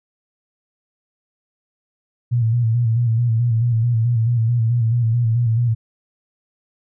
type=tone with vibrato; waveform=sine; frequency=116.54 Hz; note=A#2; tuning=in tune; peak=-14 dBFS; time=2.31-5.75 s; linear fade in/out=20 ms; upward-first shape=square; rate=4.6 Hz; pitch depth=58 cents each way; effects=none